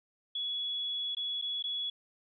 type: tone with dropouts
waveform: sine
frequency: 3380 Hz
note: G#7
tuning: 30 cents sharp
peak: -32 dBFS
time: 0.35-1.9 s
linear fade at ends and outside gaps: 5 ms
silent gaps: 1.15-1.168 / 1.415-1.422 / 1.626-1.639 s
effects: none